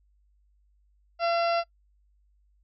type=harmonic tone; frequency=680 Hz; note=F5; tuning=46 cents flat; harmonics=1 / 2 / 3 / 4 / 5 / 6 / 7 / 8; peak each=-24 / -30 / -39 / -36 / -47 / -46 / -39 / -46 dBFS; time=1.19-1.64 s; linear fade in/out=50 ms; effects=noise-tail reverb RT60 0.1 s tail -23 dB re dry + added 50 Hz sine -62 dBFS peak until 2.63 s